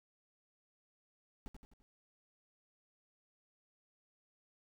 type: noise with echo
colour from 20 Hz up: brown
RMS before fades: -44 dBFS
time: 1.46-1.48 s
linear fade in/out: 0 ms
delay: 85 ms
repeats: 4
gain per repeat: -6 dB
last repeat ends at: 1.82 s
effects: none